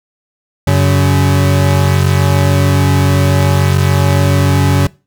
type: tone pair together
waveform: 40% pulse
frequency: 93.7 / 140.84 Hz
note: F#2 / C#3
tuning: +22 / +28 cents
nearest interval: perfect fifth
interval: 706 cents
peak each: -10 dBFS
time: 0.67-4.87 s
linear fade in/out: 5 ms
effects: noise-tail reverb RT60 0.3 s tail -22 dB re dry